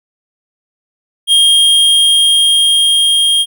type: tone with level ramp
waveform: square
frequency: 3230 Hz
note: G#7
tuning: 49 cents flat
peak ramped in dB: -6 to -9 dBFS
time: 1.27-3.46 s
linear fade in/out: 50 ms
effects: none